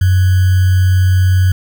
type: tone with sample-and-hold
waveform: sine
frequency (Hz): 92.5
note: F#2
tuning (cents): 0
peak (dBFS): -7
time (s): 0.01-1.52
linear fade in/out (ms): 5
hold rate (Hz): 1575
effects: none